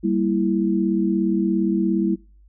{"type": "chord", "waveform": "sine", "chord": "E diminished", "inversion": "first", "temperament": "equal", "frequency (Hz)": [196, 233.1, 329.6], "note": ["G3", "Bb3", "E4"], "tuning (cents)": [0, 0, 0], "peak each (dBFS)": [-21, -25, -21], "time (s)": [0.03, 2.16], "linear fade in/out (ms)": 20, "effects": ["noise-tail reverb RT60 0.4 s tail -26 dB re dry", "added 50 Hz sine -48 dBFS peak until 2.48 s"]}